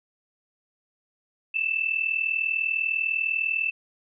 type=tone pair together; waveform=sine; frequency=2626 / 2666 Hz; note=E7 / E7; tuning=-7 / +19 cents; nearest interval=unison; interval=26 cents; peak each=-26 dBFS; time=1.54-3.71 s; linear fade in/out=10 ms; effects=none